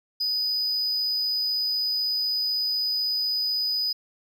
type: tone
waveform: triangle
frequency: 4978 Hz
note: D#8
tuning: in tune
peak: -22 dBFS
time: 0.2-3.93 s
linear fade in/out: 10 ms
effects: none